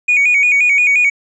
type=tone with vibrato; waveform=triangle; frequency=2349 Hz; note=D7; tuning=in tune; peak=-6 dBFS; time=0.08-1.1 s; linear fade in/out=10 ms; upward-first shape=square; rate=5.7 Hz; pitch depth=77 cents each way; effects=tanh soft clip ceiling -5 dBFS + resampled to 22050 Hz